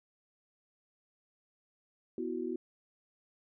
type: chord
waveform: sine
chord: B suspended fourth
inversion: none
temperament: equal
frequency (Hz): 246.9 / 329.6 / 370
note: B3 / E4 / F#4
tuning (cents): 0 / 0 / 0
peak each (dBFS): -39 / -38 / -37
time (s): 2.18-2.56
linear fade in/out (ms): 2
effects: none